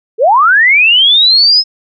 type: linear sweep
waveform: sine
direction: up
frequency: 404.7 to 5190 Hz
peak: -4 dBFS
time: 0.18-1.64 s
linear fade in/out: 50 ms
effects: none